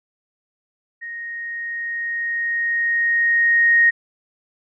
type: tone with level ramp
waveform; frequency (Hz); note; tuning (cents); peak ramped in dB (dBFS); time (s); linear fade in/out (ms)
sine; 1866; A#6; +1; -29 to -10; 1.01-3.91; 20
effects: none